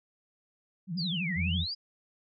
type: tone with vibrato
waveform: sine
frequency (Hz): 174.61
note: F3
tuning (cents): 0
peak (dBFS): -31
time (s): 0.87-1.65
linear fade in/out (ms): 50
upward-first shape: sine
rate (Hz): 12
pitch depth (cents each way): 160
type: exponential two-way sweep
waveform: sine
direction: down then up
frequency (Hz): 5050 to 1864.7 to 5050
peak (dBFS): -32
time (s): 0.97-1.75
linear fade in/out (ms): 20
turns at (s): 1.33
type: tone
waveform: sine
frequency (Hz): 85.7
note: F2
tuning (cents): -32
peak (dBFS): -29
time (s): 1.35-1.67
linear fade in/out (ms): 50
effects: none